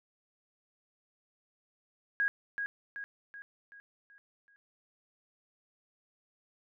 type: tone with echo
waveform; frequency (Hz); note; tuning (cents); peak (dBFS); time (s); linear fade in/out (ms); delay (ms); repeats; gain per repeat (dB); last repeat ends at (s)
sine; 1643; G#6; -19; -26; 2.2-2.28; 0; 380; 6; -6; 4.56
effects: none